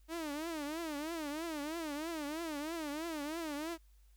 sawtooth tone with vibrato, 311.1 Hz, D#4, in tune, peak -34 dBFS, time 0.08-3.78 s, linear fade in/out 50 ms, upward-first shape triangle, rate 3.1 Hz, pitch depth 180 cents each way, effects added 50 Hz sine -60 dBFS peak until 4.16 s + white hiss -75 dBFS RMS until 4.16 s

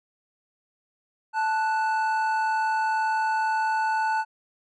triangle tone pair together, 879 / 1478.3 Hz, A5 / F#6, -2 / -2 cents, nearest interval major sixth, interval 900 cents, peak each -21 / -27 dBFS, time 1.33-4.25 s, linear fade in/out 50 ms, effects resampled to 22050 Hz

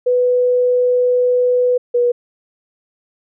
sine tone pair in turn, 495.7 / 484.4 Hz, B4 / B4, +6 / -34 cents, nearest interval unison, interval 40 cents, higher first, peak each -11 dBFS, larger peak neither, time 0.06-1.78 / 1.94-2.12 s, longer first, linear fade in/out 10 ms, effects none

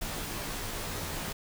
pink noise with comb filter, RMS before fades -36 dBFS, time 0.01-1.33 s, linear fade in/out 10 ms, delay 16 ms, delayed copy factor -0.9, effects none

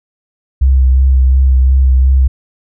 sine tone with vibrato, 65.41 Hz, C2, in tune, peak -5 dBFS, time 0.61-2.28 s, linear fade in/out 10 ms, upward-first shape sine, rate 2.8 Hz, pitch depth 26 cents each way, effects none

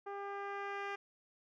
10% pulse tone with low-pass filter sweep, 400.2 Hz, G4, 36 cents sharp, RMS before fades -42 dBFS, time 0.06-0.96 s, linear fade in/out 10 ms, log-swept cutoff 920 to 2700 Hz, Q 0.87, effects none

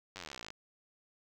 slowing click train, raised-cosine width 0.2 ms, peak -26 dBFS, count 25, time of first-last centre 0.16-0.504 s, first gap 10 ms, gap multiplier 1.03, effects 9-bit

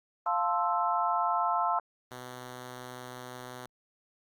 sine chord, F major seventh, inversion none, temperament equal, 698.5 / 880 / 1046.5 / 1318.5 Hz, F5 / A5 / C6 / E6, 0 / 0 / 0 / 0 cents, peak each -31 dBFS, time 0.26-1.79 s, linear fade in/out 2 ms
5% pulse tone, 125.5 Hz, B2, 28 cents sharp, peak -30 dBFS, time 2.11-3.66 s, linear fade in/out 2 ms
effects Opus 24 kbps

